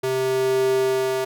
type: tone with high-pass filter sweep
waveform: square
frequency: 130.81 Hz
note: C3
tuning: in tune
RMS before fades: -21 dBFS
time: 0.03-1.25 s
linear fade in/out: 10 ms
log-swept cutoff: 300 to 480 Hz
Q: 3.7
effects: none